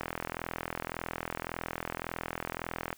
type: click train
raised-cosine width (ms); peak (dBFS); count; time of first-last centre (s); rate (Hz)
0.5; -18; 123; 0.01-2.929; 41.8
effects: white hiss -59 dBFS RMS until 2.97 s